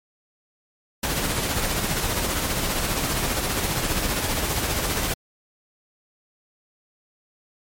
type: noise with tremolo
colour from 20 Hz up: pink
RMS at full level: -23 dBFS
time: 1.03-5.14 s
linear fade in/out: 5 ms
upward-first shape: sine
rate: 15 Hz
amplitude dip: 35%
effects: MP3 64 kbps